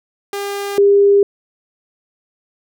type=tone pair in turn; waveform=sawtooth / sine; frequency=401.9 / 401.9 Hz; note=G4 / G4; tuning=+43 / +43 cents; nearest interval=unison; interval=0 cents; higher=neither; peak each=-17 / -7 dBFS; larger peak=second; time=0.33-0.78 / 0.78-1.23 s; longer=neither; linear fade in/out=2 ms; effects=none